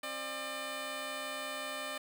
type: tone pair together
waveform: 10% pulse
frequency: 267.3 / 600 Hz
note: C4 / D5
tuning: +37 / +37 cents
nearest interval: octave + major second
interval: 1400 cents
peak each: -37 / -30 dBFS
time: 0.03-1.98 s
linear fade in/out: 5 ms
effects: none